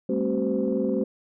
sine tone cluster, 202.2 / 225.9 / 268.2 / 378.7 / 514 Hz, G#3 / A3 / C4 / F#4 / C5, -46 / +46 / +43 / +40 / -31 cents, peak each -28 dBFS, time 0.09-1.04 s, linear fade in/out 5 ms, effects tanh soft clip ceiling -13 dBFS

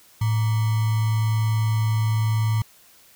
sine tone with sample-and-hold, 109.9 Hz, A2, 2 cents flat, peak -18 dBFS, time 0.21-2.62 s, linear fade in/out 5 ms, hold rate 1050 Hz, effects white hiss -53 dBFS RMS until 3.15 s

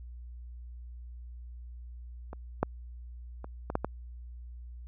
clicks, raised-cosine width 1 ms, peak -27 / -11 / -27 / -20 / -13 / -16 dBFS, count 6, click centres 2.331 / 2.63 / 3.444 / 3.701 / 3.754 / 3.846 s, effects added 60 Hz sine -42 dBFS peak until 4.87 s

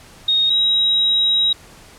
sine tone pair in turn, 3729 / 3825 Hz, A#7 / A#7, 0 / +44 cents, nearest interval unison, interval 44 cents, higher second, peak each -13 dBFS, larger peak neither, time 0.28-0.5 / 0.5-1.53 s, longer second, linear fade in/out 5 ms, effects pink hiss -44 dBFS RMS until 1.98 s + low-pass 11000 Hz 12 dB/octave

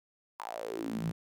sawtooth tone with high-pass filter sweep, 56.1 Hz, A1, 34 cents sharp, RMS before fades -37 dBFS, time 0.39-1.12 s, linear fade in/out 10 ms, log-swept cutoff 990 to 140 Hz, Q 7, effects none

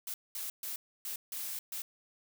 blue noise bursts at uneven times, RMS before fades -39 dBFS, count 6, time 0.07-0.14 / 0.35-0.5 / 0.63-0.76 / 1.05-1.16 / 1.32-1.59 / 1.72-1.82 s, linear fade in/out 2 ms, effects none

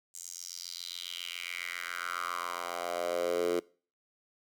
10% pulse tone with high-pass filter sweep, 87.31 Hz, F2, in tune, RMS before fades -36 dBFS, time 0.14-3.6 s, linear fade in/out 10 ms, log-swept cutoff 7500 to 380 Hz, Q 3.9, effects noise-tail reverb RT60 0.4 s tail -23 dB re dry

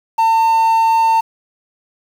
triangle tone with quantisation, 901 Hz, A5, 41 cents sharp, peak -8 dBFS, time 0.18-1.21 s, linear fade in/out 10 ms, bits 6, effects none

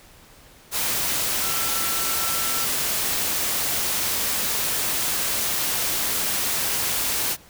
sine tone in noise, 1342 Hz, E6, 31 cents sharp, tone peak -33 dBFS, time 1.4-2.68 s, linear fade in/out 50 ms, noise white, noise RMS -24 dBFS, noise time 0.71-7.37 s, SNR -12 dB, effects pink hiss -50 dBFS RMS until 7.49 s

